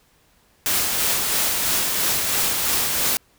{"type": "noise with tremolo", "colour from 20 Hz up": "white", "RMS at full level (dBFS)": -20, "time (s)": [0.66, 3.17], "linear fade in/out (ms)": 0, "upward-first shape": "sine", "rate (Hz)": 3, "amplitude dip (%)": 30, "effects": ["pink hiss -59 dBFS RMS until 3.38 s"]}